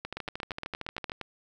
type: two click trains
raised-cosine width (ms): 0.3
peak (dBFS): -19 / -19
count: 10 / 15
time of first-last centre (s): 0.17-1.213 / 0.05-1.119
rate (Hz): 8.63 / 13.1
effects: 10-bit